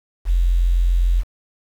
sine tone with quantisation, 43.65 Hz, F1, in tune, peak -13 dBFS, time 0.25-1.24 s, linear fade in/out 50 ms, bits 7, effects none

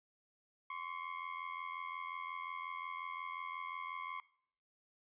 30% pulse ring-modulated tone, 1084 Hz, C#6, 39 cents flat, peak -36 dBFS, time 0.7-4.2 s, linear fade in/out 2 ms, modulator 42.8 Hz, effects noise-tail reverb RT60 0.6 s tail -19 dB re dry + resampled to 8000 Hz

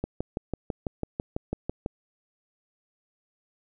click train, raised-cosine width 2 ms, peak -15 dBFS, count 12, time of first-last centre 0.04-1.861 s, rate 6.04 Hz, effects none

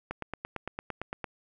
click train, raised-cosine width 0.5 ms, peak -19 dBFS, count 11, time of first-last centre 0.11-1.243 s, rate 8.83 Hz, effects none

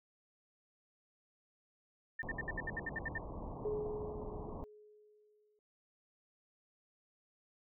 sine tone bursts, 1800 Hz, A6, 39 cents sharp, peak -36 dBFS, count 11, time 2.19-3.181 s, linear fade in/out 5 ms, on 31 ms, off 65 ms
pink low-pass noise, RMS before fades -45 dBFS, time 2.23-4.64 s, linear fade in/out 0 ms, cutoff 1100 Hz, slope 96 dB/octave
sine tone with exponential decay, 422.3 Hz, G#4, 29 cents sharp, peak -33 dBFS, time 3.65-5.59 s, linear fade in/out 1 ms, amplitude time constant 420 ms
effects none

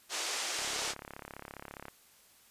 white band-pass noise, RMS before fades -36 dBFS, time 0.09-0.95 s, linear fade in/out 50 ms, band 340 to 7700 Hz, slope 24 dB/octave
click train, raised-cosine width 0.5 ms, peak -28 dBFS, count 46, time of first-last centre 0.59-1.883 s, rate 34.8 Hz
effects white hiss -62 dBFS RMS until 2.5 s + resampled to 32000 Hz

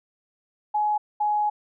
sine tone pair in turn, 842 / 838.6 Hz, G#5 / G#5, +24 / +17 cents, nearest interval unison, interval 7 cents, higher first, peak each -20 dBFS, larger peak neither, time 0.74-0.98 / 1.2-1.5 s, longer second, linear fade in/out 10 ms, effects none

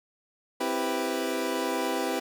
25% pulse chord, C major seventh, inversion none, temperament equal, 261.6 / 329.6 / 392 / 493.9 Hz, C4 / E4 / G4 / B4, 0 / 0 / 0 / 0 cents, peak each -29 dBFS, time 0.6-2.2 s, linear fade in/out 10 ms, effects none

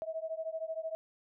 sine beating tone pair, 639 / 652 Hz, D#5 / E5, +46 / -19 cents, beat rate 13 Hz, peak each -38 / -39 dBFS, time 0.02-0.95 s, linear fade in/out 0 ms, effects none

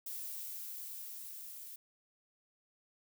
violet noise with level ramp, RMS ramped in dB -42 to -49 dBFS, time 0.06-1.76 s, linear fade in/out 5 ms, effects none

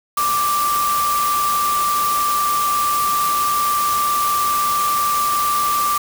sine tone in noise, 1175 Hz, D6, 1 cent sharp, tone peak -16 dBFS, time 0.17-5.98 s, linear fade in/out 5 ms, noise white, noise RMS -25 dBFS, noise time 0.17-5.98 s, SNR +6 dB, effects none

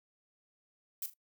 violet noise with echo, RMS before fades -37 dBFS, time 1.02-1.06 s, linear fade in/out 2 ms, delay 39 ms, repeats 2, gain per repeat -12 dB, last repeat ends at 1.138 s, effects noise-tail reverb RT60 0.1 s tail -20 dB re dry

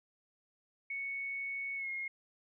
sine tone with pitch glide, 2217 to 2148 Hz, C#7 to C7, 0 to +45 cents, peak -36 dBFS, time 0.9-2.08 s, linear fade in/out 5 ms, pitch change -55 cents, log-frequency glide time 1.76-1.89 s, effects none

